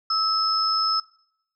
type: tone pair together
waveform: sine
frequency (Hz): 1300 / 5200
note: E6 / E8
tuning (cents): -24 / -24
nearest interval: 2 octaves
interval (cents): 2400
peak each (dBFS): -23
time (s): 0.1-1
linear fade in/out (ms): 5
effects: noise-tail reverb RT60 0.7 s tail -21 dB re dry